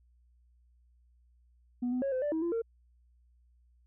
sine tone with pitch steps, 245.3 / 251.4 / 549 / 514 / 587 / 320.3 / 341.1 / 458 Hz, B3 / B3 / C#5 / C5 / D5 / E4 / F4 / A#4, -12 / +31 / -17 / -31 / -1 / -50 / -41 / -31 cents, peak -27 dBFS, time 1.82-2.62 s, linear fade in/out 10 ms, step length 100 ms, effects tanh soft clip ceiling -27 dBFS + added 60 Hz sine -62 dBFS peak until 3.86 s

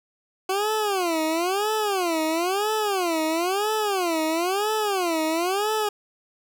20% pulse tone with vibrato, 370 Hz, F#4, in tune, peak -17 dBFS, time 0.49-5.89 s, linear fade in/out 5 ms, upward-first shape sine, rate 1 Hz, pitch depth 280 cents each way, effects none

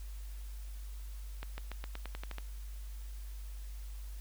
accelerating click train, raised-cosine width 0.3 ms, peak -26 dBFS, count 10, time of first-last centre 1.43-2.383 s, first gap 150 ms, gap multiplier 0.91, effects added 50 Hz sine -41 dBFS peak until 4.2 s + white hiss -59 dBFS RMS until 4.2 s

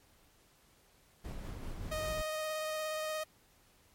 brown noise with tremolo, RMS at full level -40 dBFS, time 1.24-2.22 s, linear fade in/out 10 ms, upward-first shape sine, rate 5.2 Hz, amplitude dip 30%
sawtooth tone with vibrato, 622 Hz, D#5, 1 cent flat, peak -31 dBFS, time 1.91-3.24 s, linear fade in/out 10 ms, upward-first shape square, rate 17 Hz, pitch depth 9 cents each way
effects pink hiss -66 dBFS RMS until 3.94 s + MP3 64 kbps

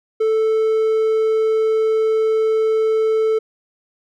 triangle tone, 440 Hz, A4, in tune, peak -12 dBFS, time 0.2-3.39 s, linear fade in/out 10 ms, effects none

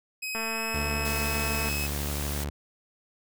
sawtooth tone with pitch glide, 2534 to 2568 Hz, D#7 to E7, +31 to -46 cents, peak -28 dBFS, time 0.22-1.87 s, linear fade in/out 10 ms, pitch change +23 cents, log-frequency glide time 0.46-0.62 s
click train, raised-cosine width 0.5 ms, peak -20 dBFS, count 301, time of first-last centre 0.35-1.689 s, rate 224 Hz
sawtooth tone, 72.4 Hz, D2, 24 cents flat, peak -26 dBFS, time 0.74-2.5 s, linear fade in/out 5 ms
white noise, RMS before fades -36 dBFS, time 1.05-2.44 s, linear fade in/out 2 ms
effects none

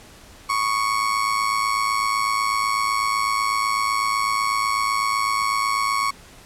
35% pulse tone with amplitude modulation, 1109 Hz, C#6, in tune, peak -15 dBFS, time 0.49-6.11 s, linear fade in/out 10 ms, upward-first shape sine, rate 108 Hz, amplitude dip 65%, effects pink hiss -46 dBFS RMS until 6.45 s + low-pass 11000 Hz 12 dB/octave

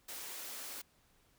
white high-pass noise, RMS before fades -45 dBFS, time 0.08-0.82 s, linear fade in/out 10 ms, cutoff 250 Hz, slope 24 dB/octave, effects pink hiss -70 dBFS RMS until 1.38 s

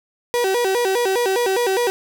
35% pulse tone with vibrato, 429.5 Hz, A4, 42 cents flat, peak -15 dBFS, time 0.34-1.9 s, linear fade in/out 0 ms, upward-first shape square, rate 4.9 Hz, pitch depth 200 cents each way, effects none

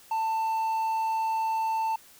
triangle tone, 890 Hz, A5, 20 cents sharp, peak -23 dBFS, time 0.11-1.96 s, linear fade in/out 5 ms, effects white hiss -54 dBFS RMS until 2.19 s

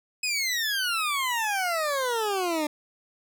20% pulse exponential sweep, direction down, 2557 to 293.7 Hz, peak -20 dBFS, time 0.23-2.67 s, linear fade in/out 5 ms, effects none

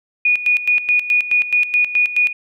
sine tone with tremolo, 2459 Hz, D#7, 21 cents flat, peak -11 dBFS, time 0.25-2.33 s, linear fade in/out 5 ms, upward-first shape square, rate 4.7 Hz, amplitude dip 75%, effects none

